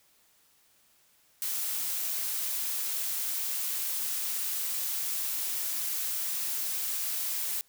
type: noise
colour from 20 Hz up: blue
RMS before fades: -32 dBFS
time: 1.42-7.61 s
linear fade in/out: 0 ms
effects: white hiss -65 dBFS RMS until 7.68 s